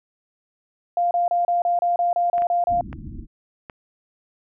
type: tone bursts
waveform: sine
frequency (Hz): 698.5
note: F5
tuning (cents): 0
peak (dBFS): -17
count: 11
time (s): 0.97-2.81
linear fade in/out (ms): 2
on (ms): 140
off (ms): 30
type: clicks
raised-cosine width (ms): 0.5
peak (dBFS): -21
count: 4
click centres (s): 2.381 / 2.421 / 2.929 / 3.698
type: low-pass noise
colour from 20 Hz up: pink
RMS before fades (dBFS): -35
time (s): 2.67-3.27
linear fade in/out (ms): 50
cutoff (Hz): 330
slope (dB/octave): 96
effects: none